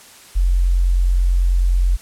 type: tone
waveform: sine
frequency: 44.64 Hz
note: F1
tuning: 39 cents sharp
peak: -12 dBFS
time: 0.35-1.97 s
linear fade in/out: 20 ms
effects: white hiss -43 dBFS RMS until 2.01 s + low-pass 11000 Hz 12 dB/octave